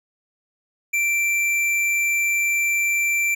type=tone with tanh clipping; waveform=sine; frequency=2349 Hz; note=D7; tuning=in tune; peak=-20 dBFS; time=0.93-3.35 s; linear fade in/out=10 ms; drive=14 dB; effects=none